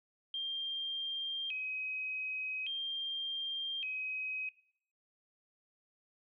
sine tone with vibrato, 2841 Hz, F7, 29 cents sharp, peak -35 dBFS, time 0.34-4.49 s, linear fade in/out 2 ms, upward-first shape square, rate 0.43 Hz, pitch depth 200 cents each way, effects noise-tail reverb RT60 0.6 s tail -19 dB re dry

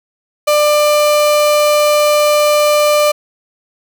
35% pulse tone, 595 Hz, D5, 22 cents sharp, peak -7 dBFS, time 0.47-3.12 s, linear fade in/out 10 ms, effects none

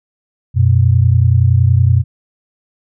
sine tone pair together, 91.6 / 122.27 Hz, F#2 / B2, -17 / -17 cents, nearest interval perfect fourth, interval 500 cents, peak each -10 dBFS, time 0.54-2.04 s, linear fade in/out 50 ms, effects none

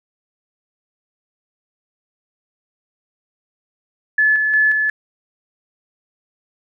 sine tone with tremolo, 1725 Hz, A6, 35 cents flat, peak -11 dBFS, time 4.18-4.9 s, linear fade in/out 5 ms, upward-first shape square, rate 2.8 Hz, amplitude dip 35%, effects none

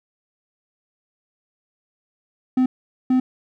triangle tone bursts at uneven times, 256.2 Hz, C4, 36 cents flat, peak -12 dBFS, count 2, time 2.57-2.66 / 3.1-3.2 s, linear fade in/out 5 ms, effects none

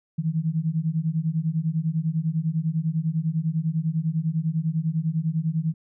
sine beating tone pair, 155.56 / 165.56 Hz, D#3 / E3, 0 / +8 cents, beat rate 10 Hz, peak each -25 dBFS, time 0.18-5.74 s, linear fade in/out 10 ms, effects none

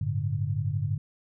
sine chord, G suspended second, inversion none, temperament equal with one note detuned, 98 / 110 / 144.31 Hz, G2 / A2 / D3, 0 / 0 / -30 cents, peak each -30 dBFS, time 0.01-0.98 s, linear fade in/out 5 ms, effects none

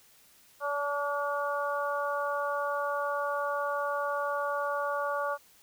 harmonic tone with a mistuned harmonic, 286.5 Hz, D4, 43 cents flat, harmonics 2 / 3 / 4 / 5, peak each -32 / -37 / -33 / -36 dBFS, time 0.6-5.38 s, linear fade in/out 50 ms, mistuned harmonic 3, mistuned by +18 cents, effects white hiss -60 dBFS RMS until 5.62 s

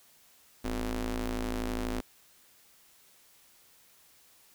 sawtooth ring-modulated tone, 112.7 Hz, A2, 42 cents sharp, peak -24 dBFS, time 0.64-2.01 s, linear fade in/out 10 ms, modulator 143 Hz, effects white hiss -61 dBFS RMS until 4.54 s

